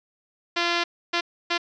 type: tone bursts at uneven times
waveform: 5% pulse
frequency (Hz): 344.1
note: F4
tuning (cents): -26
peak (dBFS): -10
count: 3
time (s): 0.56-0.84 / 1.13-1.21 / 1.5-1.58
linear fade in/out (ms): 10
effects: resampled to 16000 Hz